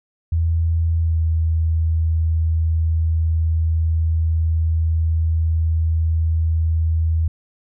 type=tone with pitch glide; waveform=sine; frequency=82.41 to 80.9 Hz; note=E2 to E2; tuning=0 to -32 cents; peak=-15 dBFS; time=0.32-7.28 s; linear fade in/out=5 ms; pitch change=-32 cents; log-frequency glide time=1.01-1.18 s; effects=none